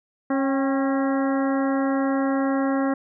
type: harmonic tone with a mistuned harmonic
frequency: 272.2 Hz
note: C#4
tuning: 31 cents flat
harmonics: 1 / 2 / 3 / 4 / 5 / 6 / 7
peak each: -21 / -27 / -31 / -33 / -35 / -37 / -38 dBFS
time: 0.3-2.94 s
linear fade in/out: 5 ms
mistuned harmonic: 3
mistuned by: -48 cents
effects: none